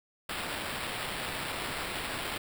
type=noise with sample-and-hold; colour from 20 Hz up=violet; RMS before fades=-36 dBFS; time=0.29-2.38 s; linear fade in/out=5 ms; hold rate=6300 Hz; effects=none